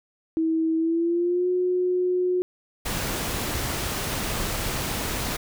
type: tone with pitch glide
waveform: sine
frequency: 323 to 362.6 Hz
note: E4 to F#4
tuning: -35 to -35 cents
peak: -20 dBFS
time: 0.37-2.42 s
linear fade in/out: 0 ms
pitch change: +200 cents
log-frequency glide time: 0.77-1.48 s
type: noise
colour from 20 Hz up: pink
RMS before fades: -28 dBFS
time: 2.85-5.37 s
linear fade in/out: 10 ms
effects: none